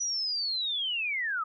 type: linear sweep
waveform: sine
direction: down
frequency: 5920 to 1223 Hz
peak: -28 dBFS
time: 0-1.44 s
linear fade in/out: 10 ms
effects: none